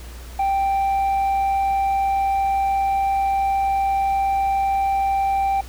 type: tone with tanh clipping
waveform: sine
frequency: 784 Hz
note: G5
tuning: in tune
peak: -18 dBFS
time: 0.39-5.61 s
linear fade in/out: 5 ms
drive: 3 dB
effects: added 60 Hz sine -34 dBFS peak until 5.68 s + pink hiss -43 dBFS RMS until 5.68 s